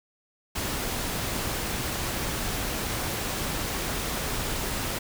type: noise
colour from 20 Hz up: pink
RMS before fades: -30 dBFS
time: 0.55-4.99 s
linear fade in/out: 10 ms
effects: none